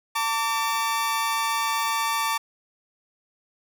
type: tone pair together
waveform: sawtooth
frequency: 900.9 / 1156 Hz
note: A5 / D6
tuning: +41 / -28 cents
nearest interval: major third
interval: 431 cents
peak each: -22 dBFS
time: 0.15-2.38 s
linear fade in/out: 10 ms
effects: none